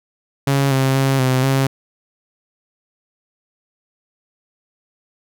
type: tone with pitch steps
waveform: sawtooth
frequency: 138.3 / 133.4 / 135.2 / 129.4 / 134.9 Hz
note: C#3 / C3 / C#3 / C3 / C#3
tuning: -4 / +34 / -43 / -19 / -47 cents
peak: -10 dBFS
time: 0.47-1.67 s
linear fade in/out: 5 ms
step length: 240 ms
effects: none